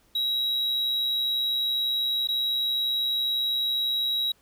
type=tone with dropouts; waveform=triangle; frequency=3858 Hz; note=B7; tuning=41 cents flat; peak=-22 dBFS; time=0.15-4.32 s; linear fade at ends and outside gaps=5 ms; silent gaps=2.274-2.286 s; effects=pink hiss -63 dBFS RMS until 4.41 s